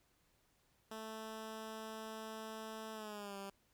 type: tone with pitch glide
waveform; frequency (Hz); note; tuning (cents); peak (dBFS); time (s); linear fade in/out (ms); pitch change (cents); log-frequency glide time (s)
10% pulse; 220 to 197.13; A3 to G3; 0 to +10; -37; 0.91-3.5; 5; -190; 2.93-3.37
effects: pink hiss -75 dBFS RMS until 3.73 s